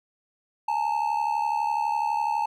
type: ring-modulated tone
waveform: triangle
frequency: 878 Hz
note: A5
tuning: 4 cents flat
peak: -18 dBFS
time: 0.68-2.46 s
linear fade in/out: 5 ms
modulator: 36 Hz
effects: none